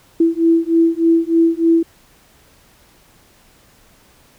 sine beating tone pair, 329.6 / 332.9 Hz, E4 / E4, 0 / +17 cents, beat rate 3.3 Hz, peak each -14 dBFS, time 0.2-1.83 s, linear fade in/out 5 ms, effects pink hiss -51 dBFS RMS until 4.38 s

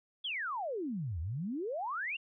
sine exponential two-way sweep, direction down then up, 3501 to 75.3 to 2891 Hz, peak -34 dBFS, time 0.24-2.17 s, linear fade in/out 10 ms, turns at 1.2 s, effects none

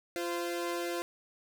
sawtooth tone pair together, 346 / 517.6 Hz, F4 / C5, -16 / -19 cents, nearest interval perfect fifth, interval 697 cents, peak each -30 / -34 dBFS, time 0.16-1.02 s, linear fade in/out 0 ms, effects none

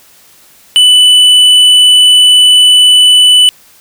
sine tone with hard clipping, 2986 Hz, F#7, 15 cents sharp, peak -3 dBFS, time 0.76-3.49 s, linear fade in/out 0 ms, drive 6 dB, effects white hiss -42 dBFS RMS until 3.8 s

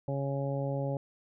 harmonic tone, 138.59 Hz, C#3, in tune, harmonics 1 / 2 / 3 / 4 / 5 / 6, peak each -32 / -39 / -41 / -35 / -46 / -44 dBFS, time 0.08-0.97 s, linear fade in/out 2 ms, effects none

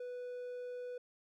triangle tone, 493.9 Hz, B4, in tune, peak -39 dBFS, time 0-0.98 s, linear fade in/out 5 ms, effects none

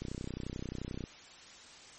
click train, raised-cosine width 3 ms, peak -26 dBFS, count 33, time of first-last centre 0.02-1.039 s, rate 31.4 Hz, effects white hiss -53 dBFS RMS until 1.98 s + MP3 32 kbps

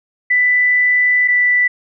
sine tone pair in turn, 1987 / 1976.1 Hz, B6 / B6, +10 / 0 cents, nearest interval unison, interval 10 cents, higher first, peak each -10 / -10 dBFS, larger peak neither, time 0.3-1.28 / 1.28-1.68 s, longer first, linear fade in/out 10 ms, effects none

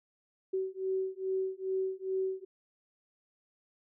sine beating tone pair, 378.3 / 380.7 Hz, F#4 / F#4, +38 / +49 cents, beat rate 2.4 Hz, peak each -34 / -34 dBFS, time 0.53-2.45 s, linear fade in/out 10 ms, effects none

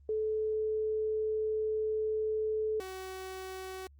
sine / sawtooth tone pair in turn, 433.5 / 376.7 Hz, A4 / F#4, -26 / +31 cents, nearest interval major second, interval 243 cents, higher first, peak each -29 / -36 dBFS, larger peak first, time 0.09-2.8 / 2.8-3.87 s, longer first, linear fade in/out 2 ms, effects added 70 Hz sine -55 dBFS peak until 3.99 s + Opus 32 kbps

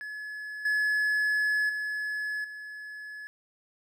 triangle tone with level steps, 1705 Hz, G#6, 45 cents sharp, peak -34 / -22 / -28 / -37 dBFS, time 0.01-3.27 s, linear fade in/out 0 ms, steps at 0.65 / 1.69 / 2.44 s, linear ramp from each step 5 ms, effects none

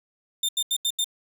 sawtooth tone bursts, 3609 Hz, A7, 43 cents sharp, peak -19 dBFS, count 5, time 0.43-1.044 s, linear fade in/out 5 ms, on 58 ms, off 81 ms, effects none

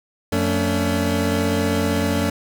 25% pulse tone cluster, 90.1 / 224.9 / 285.8 Hz, F#2 / A3 / D4, -45 / +38 / -47 cents, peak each -19 dBFS, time 0.32-2.3 s, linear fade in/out 5 ms, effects none

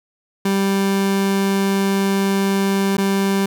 30% pulse tone with dropouts, 196 Hz, G3, in tune, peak -13 dBFS, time 0.45-3.46 s, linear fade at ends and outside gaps 5 ms, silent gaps 2.97-2.981 s, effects none

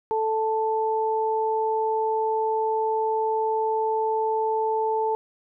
sine tone pair together, 440 / 880 Hz, A4 / A5, 0 / 0 cents, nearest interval octave, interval 1200 cents, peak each -24 / -24 dBFS, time 0.11-5.15 s, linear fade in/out 0 ms, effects none

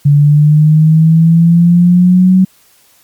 sine exponential sweep, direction up, 143.1 to 188.3 Hz, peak -3 dBFS, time 0.05-2.45 s, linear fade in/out 10 ms, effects white hiss -48 dBFS RMS until 3.03 s + MP3 96 kbps

